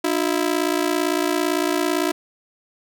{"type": "ring-modulated tone", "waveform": "sawtooth", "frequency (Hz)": 329.6, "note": "E4", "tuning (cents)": 0, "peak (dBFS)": -12, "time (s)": [0.04, 2.12], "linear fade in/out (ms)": 5, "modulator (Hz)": 28.9, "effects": []}